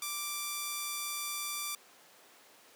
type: tone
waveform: 5% pulse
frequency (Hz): 1174.7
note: D6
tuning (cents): 0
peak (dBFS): -23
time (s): 0.02-1.75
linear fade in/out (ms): 2
effects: pink hiss -58 dBFS RMS until 2.75 s + high-pass 400 Hz 12 dB/octave